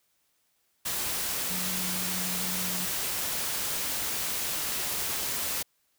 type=tone in noise; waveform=sine; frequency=182.9 Hz; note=F#3; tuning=20 cents flat; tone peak=-37 dBFS; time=1.5-2.86 s; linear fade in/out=10 ms; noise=white; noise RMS=-31 dBFS; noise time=0.85-5.63 s; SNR=-9 dB; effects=white hiss -72 dBFS RMS until 5.98 s